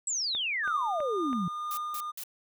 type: exponential sweep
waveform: sine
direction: down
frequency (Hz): 7950 to 164.81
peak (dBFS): -28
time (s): 0.07-1.48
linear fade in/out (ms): 2
type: click train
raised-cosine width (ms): 0.5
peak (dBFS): -27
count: 4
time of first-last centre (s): 0.35-1.33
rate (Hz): 3.06
type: tone with tremolo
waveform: triangle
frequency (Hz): 1215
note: D#6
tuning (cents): -42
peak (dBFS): -29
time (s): 0.63-2.12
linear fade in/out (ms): 20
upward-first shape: triangle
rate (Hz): 2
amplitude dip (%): 30
type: noise bursts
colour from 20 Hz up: blue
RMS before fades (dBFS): -39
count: 3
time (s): 1.71-2.236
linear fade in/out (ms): 0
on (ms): 62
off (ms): 170
effects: none